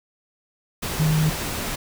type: tone in noise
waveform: sine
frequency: 155.56 Hz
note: D#3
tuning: in tune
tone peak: -17 dBFS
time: 0.99-1.3 s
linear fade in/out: 10 ms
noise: pink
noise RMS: -28 dBFS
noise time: 0.82-1.76 s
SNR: +8 dB
effects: none